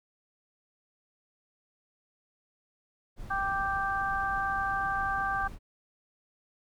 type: noise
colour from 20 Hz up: brown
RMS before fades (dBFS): -42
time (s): 3.16-5.59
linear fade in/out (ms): 50
type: harmonic tone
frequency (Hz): 392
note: G4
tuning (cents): 0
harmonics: 2 / 3 / 4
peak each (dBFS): -32 / -32 / -32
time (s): 3.3-5.48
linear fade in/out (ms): 10
effects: none